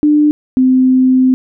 sine tone pair in turn, 298.5 / 257.9 Hz, D4 / C4, +28 / -25 cents, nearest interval minor third, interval 253 cents, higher first, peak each -6 dBFS, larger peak neither, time 0.03-0.31 / 0.57-1.34 s, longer second, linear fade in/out 0 ms, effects none

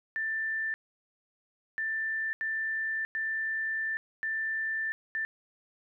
sine tone bursts at uneven times, 1775 Hz, A6, 15 cents sharp, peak -29 dBFS, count 6, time 0.16-0.74 / 1.78-2.33 / 2.41-3.05 / 3.15-3.97 / 4.23-4.92 / 5.15-5.25 s, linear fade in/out 0 ms, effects none

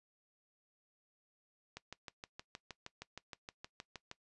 click train, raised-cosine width 0.2 ms, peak -28 dBFS, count 16, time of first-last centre 1.77-4.114 s, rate 6.4 Hz, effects noise-tail reverb RT60 0.1 s tail -19 dB re dry + resampled to 24000 Hz

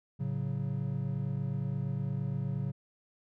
triangle chord, F# minor, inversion first, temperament equal, 110 / 138.59 / 185 Hz, A2 / C#3 / F#3, 0 / 0 / 0 cents, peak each -35 / -31 / -36 dBFS, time 0.19-2.72 s, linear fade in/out 20 ms, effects none

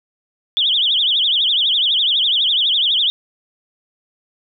sine tone with vibrato, 3322 Hz, G#7, in tune, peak -13 dBFS, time 0.57-3.1 s, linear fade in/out 0 ms, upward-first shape triangle, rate 12 Hz, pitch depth 240 cents each way, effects none

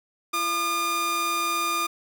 sawtooth tone pair together, 339.8 / 1210.9 Hz, F4 / D#6, -47 / -47 cents, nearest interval octave + minor seventh, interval 2200 cents, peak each -31 / -20 dBFS, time 0.33-1.87 s, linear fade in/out 10 ms, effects none

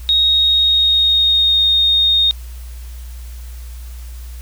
sine tone with pitch glide, 3755 to 3699 Hz, A#7 to A#7, +12 to -14 cents, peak -10 dBFS, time 0.09-2.31 s, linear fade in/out 0 ms, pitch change -26 cents, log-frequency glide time 0.23-1.64 s, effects added 60 Hz sine -28 dBFS peak until 4.41 s + white hiss -44 dBFS RMS until 4.41 s

